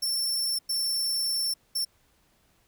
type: tone bursts at uneven times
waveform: sawtooth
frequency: 5410 Hz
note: E8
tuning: 44 cents sharp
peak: -23 dBFS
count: 3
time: 0.02-0.59 / 0.69-1.54 / 1.75-1.85 s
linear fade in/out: 10 ms
effects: pink hiss -66 dBFS RMS until 2.67 s